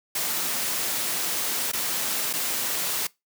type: noise with dropouts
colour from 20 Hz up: white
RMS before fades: -27 dBFS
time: 0.15-3.07 s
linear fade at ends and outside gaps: 5 ms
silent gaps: 1.717-1.732 / 2.33-2.335 s
effects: noise-tail reverb RT60 0.2 s tail -22 dB re dry + high-pass 150 Hz 12 dB/octave